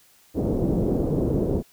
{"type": "low-pass noise", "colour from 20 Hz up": "white", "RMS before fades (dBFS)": -23, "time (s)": [0.34, 1.63], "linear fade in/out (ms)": 50, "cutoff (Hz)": 440, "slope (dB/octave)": 24, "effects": ["white hiss -57 dBFS RMS until 1.72 s"]}